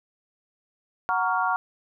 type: chord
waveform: sine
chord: Gb major seventh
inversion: none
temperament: equal with one note detuned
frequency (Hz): 740 / 932.3 / 1121.6 / 1396.9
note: Gb5 / Bb5 / Db6 / F6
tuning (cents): 0 / 0 / +20 / 0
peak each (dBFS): -27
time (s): 1.09-1.56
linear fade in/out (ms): 0
effects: none